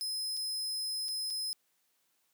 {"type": "tone with dropouts", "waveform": "sawtooth", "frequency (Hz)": 5100, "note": "D#8", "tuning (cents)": 42, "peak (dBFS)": -31, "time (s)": [0.01, 1.53], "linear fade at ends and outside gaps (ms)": 0, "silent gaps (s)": [[0.368, 0.372], [1.084, 1.088], [1.302, 1.306]], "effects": ["white hiss -75 dBFS RMS until 2.33 s", "high-pass 150 Hz 12 dB/octave"]}